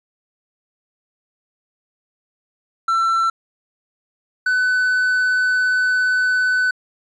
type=tone pair in turn; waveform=triangle; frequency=1343 / 1502.9 Hz; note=E6 / F#6; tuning=+32 / +27 cents; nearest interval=major second; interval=195 cents; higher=second; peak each=-13 dBFS; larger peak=neither; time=2.88-3.3 / 4.46-6.71 s; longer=second; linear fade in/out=5 ms; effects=resampled to 22050 Hz